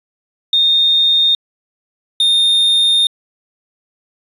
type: tone pair in turn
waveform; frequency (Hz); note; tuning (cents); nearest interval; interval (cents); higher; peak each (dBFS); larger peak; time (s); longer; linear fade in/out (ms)
sine / triangle; 3668 / 3653; A#7 / A#7; -29 / -36; unison; 7; first; -9 / -8; second; 0.53-1.35 / 2.2-3.07; second; 2
effects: resampled to 32000 Hz + 7-bit